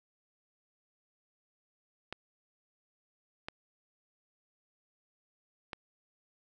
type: clicks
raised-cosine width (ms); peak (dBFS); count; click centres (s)
0.3; -22; 3; 2.126 / 3.485 / 5.732
effects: none